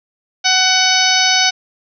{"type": "harmonic tone", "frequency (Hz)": 748, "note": "F#5", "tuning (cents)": 19, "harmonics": [1, 2, 3, 4, 5, 6, 7, 8], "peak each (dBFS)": [-19, -19, -19, -19, -19, -19, -19, -19], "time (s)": [0.44, 1.51], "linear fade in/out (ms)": 20, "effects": []}